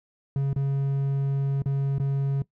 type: tone with dropouts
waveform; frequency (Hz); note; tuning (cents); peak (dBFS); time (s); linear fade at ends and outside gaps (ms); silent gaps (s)
triangle; 138.1; C#3; -6; -20; 0.36-2.42; 2; 0.531-0.561 / 1.62-1.658 / 1.983-1.998
effects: noise-tail reverb RT60 0.1 s tail -19 dB re dry